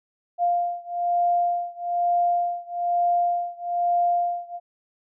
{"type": "beating tone pair", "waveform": "sine", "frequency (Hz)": [699, 700.1], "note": ["F5", "F5"], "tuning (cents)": [1, 4], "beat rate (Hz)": 1.1, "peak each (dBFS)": [-23, -24], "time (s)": [0.38, 4.6], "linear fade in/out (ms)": 50, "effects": []}